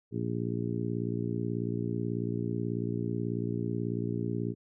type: harmonic tone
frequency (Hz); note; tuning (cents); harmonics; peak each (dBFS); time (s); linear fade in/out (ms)
58.27; A#1; 0; 2 / 3 / 4 / 5 / 6 / 7; -34 / -36 / -37 / -38 / -39 / -39; 0.11-4.55; 50
effects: none